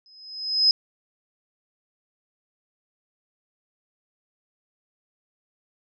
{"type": "tone with exponential growth", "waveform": "sine", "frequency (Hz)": 5080, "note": "D#8", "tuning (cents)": 35, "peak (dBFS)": -12, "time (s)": [0.06, 0.71], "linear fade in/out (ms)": 1, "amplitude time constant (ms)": 140, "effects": []}